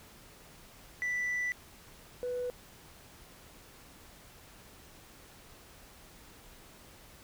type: tone pair in turn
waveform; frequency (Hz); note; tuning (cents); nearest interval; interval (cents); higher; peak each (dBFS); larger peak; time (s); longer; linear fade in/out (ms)
sine; 1975.5 / 493.9; B6 / B4; 0 / 0; 2 octaves; 2400; first; -28 / -31; first; 1.02-1.52 / 2.23-2.5; first; 0
effects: tanh soft clip ceiling -29 dBFS + pink hiss -55 dBFS RMS until 7.23 s